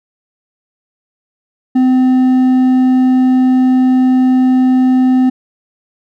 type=tone with hard clipping; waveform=triangle; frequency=256.4 Hz; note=C4; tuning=35 cents flat; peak=-8 dBFS; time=1.75-5.3 s; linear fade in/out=10 ms; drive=7 dB; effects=none